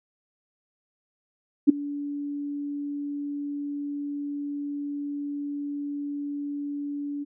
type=tone with ADSR envelope; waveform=sine; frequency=287.6 Hz; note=D4; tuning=36 cents flat; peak=-8 dBFS; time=1.67-7.25 s; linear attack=24 ms; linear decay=9 ms; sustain=-21 dB; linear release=26 ms; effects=none